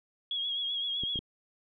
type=tone with vibrato; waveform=sine; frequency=3310 Hz; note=G#7; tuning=6 cents flat; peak=-30 dBFS; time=0.31-1.19 s; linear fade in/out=2 ms; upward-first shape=triangle; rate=7.8 Hz; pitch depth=49 cents each way
type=clicks; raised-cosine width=3 ms; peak=-27 dBFS; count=3; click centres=1.036 / 1.158 / 1.19 s
effects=none